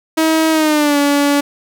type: tone with pitch glide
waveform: sawtooth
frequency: 319.3 to 286.1 Hz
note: D#4 to D4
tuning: +45 to -45 cents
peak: -7 dBFS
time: 0.17-1.41 s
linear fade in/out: 10 ms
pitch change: -190 cents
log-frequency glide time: 0.51-0.98 s
effects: none